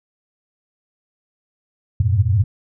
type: tone cluster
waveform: sine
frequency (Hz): 88 / 97.9 / 103.3 / 117.5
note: F2 / G2 / G#2 / A#2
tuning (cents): +14 / -2 / -9 / +14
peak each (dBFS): -19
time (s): 2-2.44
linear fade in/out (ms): 5
effects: none